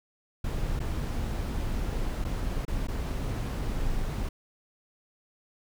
brown noise with dropouts, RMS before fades -30 dBFS, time 0.44-4.29 s, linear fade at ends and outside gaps 5 ms, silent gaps 0.793-0.801 / 2.243-2.248 / 2.652-2.679 / 2.872-2.883 s, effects none

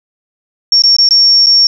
sine tone with dropouts, 5500 Hz, F8, 27 cents flat, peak -4 dBFS, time 0.72-1.67 s, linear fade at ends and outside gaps 2 ms, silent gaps 0.821-0.837 / 0.966-0.985 / 1.089-1.108 / 1.461-1.467 s, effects 7-bit

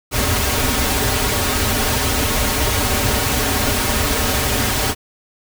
pink noise with comb filter, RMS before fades -18 dBFS, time 0.11-4.95 s, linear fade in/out 50 ms, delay 5.9 ms, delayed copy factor -0.9, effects none

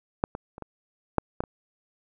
clicks, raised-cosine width 1 ms, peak -8 / -19 / -27 / -22 / -6 / -12 / -22 dBFS, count 7, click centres 0.239 / 0.351 / 0.581 / 0.623 / 1.183 / 1.405 / 1.438 s, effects none

